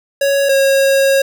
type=tone pair in turn; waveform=square; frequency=556 / 544.9 Hz; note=C#5 / C#5; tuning=+5 / -30 cents; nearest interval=unison; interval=35 cents; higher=first; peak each=-12 / -10 dBFS; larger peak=second; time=0.21-0.49 / 0.49-1.22 s; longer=second; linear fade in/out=5 ms; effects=none